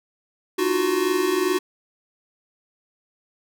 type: tone cluster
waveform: square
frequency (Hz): 304 / 348.6 / 371.1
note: D#4 / F4 / F#4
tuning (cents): -40 / -3 / +5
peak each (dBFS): -28 / -26 / -22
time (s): 0.58-1.59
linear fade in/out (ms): 10
effects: none